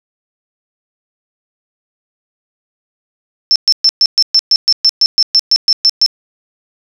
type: tone bursts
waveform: sine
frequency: 5330 Hz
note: E8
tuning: 18 cents sharp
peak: -5 dBFS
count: 16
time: 3.51-6.062 s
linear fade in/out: 0 ms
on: 47 ms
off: 120 ms
effects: none